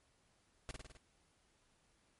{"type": "noise with echo", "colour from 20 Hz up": "pink", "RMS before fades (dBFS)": -43, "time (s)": [0.69, 0.71], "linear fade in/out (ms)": 0, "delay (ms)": 52, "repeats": 5, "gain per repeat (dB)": -3, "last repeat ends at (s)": 0.97, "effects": ["pink hiss -74 dBFS RMS until 2.19 s", "MP3 48 kbps"]}